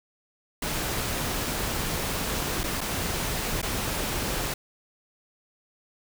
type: noise with dropouts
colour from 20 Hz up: pink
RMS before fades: -29 dBFS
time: 0.62-4.54 s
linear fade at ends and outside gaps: 5 ms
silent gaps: 2.634-2.638 / 2.808-2.812 / 3.617-3.627 s
effects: none